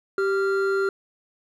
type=tone pair together; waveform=triangle; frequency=390 / 1389.8 Hz; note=G4 / F6; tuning=-9 / -9 cents; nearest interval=octave + minor seventh; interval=2200 cents; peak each=-19 / -25 dBFS; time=0.18-0.89 s; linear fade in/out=2 ms; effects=none